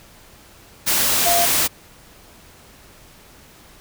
sine tone in noise, 693 Hz, F5, 14 cents flat, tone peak -17 dBFS, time 1.25-1.46 s, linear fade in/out 20 ms, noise white, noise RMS -18 dBFS, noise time 0.86-1.68 s, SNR -2 dB, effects pink hiss -47 dBFS RMS until 3.8 s

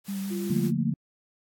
white noise, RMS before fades -44 dBFS, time 0.04-0.72 s, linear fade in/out 50 ms
sine tone with vibrato, 196 Hz, G3, in tune, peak -29 dBFS, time 0.08-0.68 s, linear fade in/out 10 ms, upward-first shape sine, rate 5.8 Hz, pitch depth 22 cents each way
sine tone, 345.9 Hz, F4, 17 cents flat, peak -32 dBFS, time 0.3-0.72 s, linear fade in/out 20 ms
sine chord, Bb major seventh, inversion first, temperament equal with one note detuned, 144.06 / 174.61 / 220 / 233.1 Hz, D3 / F3 / A3 / Bb3, -33 / 0 / 0 / 0 cents, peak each -29 dBFS, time 0.5-0.94 s, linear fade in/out 5 ms
effects AAC 64 kbps

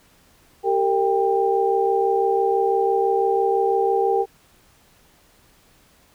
sine tone cluster, 390.7 / 456.7 / 792 Hz, G4 / A#4 / G5, -6 / -36 / +18 cents, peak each -21 dBFS, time 0.63-4.26 s, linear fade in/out 50 ms, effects pink hiss -56 dBFS RMS until 6.14 s

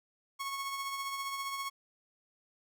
sawtooth tone with tremolo, 1100 Hz, C#6, 14 cents flat, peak -30 dBFS, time 0.39-1.7 s, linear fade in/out 20 ms, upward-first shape triangle, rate 15 Hz, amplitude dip 45%, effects none

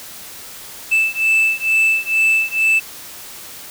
sine beating tone pair, 2636 / 2638.2 Hz, E7 / E7, -1 / +1 cents, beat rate 2.2 Hz, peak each -14 dBFS, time 0.91-2.8 s, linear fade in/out 20 ms, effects tanh soft clip ceiling -10 dBFS + white hiss -35 dBFS RMS until 3.7 s

